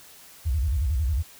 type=tone with vibrato; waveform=sine; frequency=69.8 Hz; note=C#2; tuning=13 cents sharp; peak=-21 dBFS; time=0.45-1.23 s; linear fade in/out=20 ms; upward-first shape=square; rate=11 Hz; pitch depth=250 cents each way; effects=white hiss -49 dBFS RMS until 1.39 s